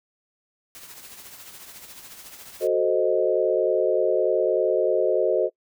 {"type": "noise with tremolo", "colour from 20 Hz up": "white", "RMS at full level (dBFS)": -41, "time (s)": [0.75, 2.67], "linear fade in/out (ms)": 0, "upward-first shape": "triangle", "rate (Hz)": 14, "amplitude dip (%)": 55}
{"type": "chord", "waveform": "sine", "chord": "F# diminished seventh", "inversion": "none", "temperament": "equal", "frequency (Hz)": [370, 440, 523.3, 622.3], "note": ["F#4", "A4", "C5", "Eb5"], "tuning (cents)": [0, 0, 0, 0], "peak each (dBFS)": -24, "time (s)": [2.6, 5.5], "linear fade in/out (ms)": 50}
{"effects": ["noise-tail reverb RT60 0.1 s tail -25 dB re dry"]}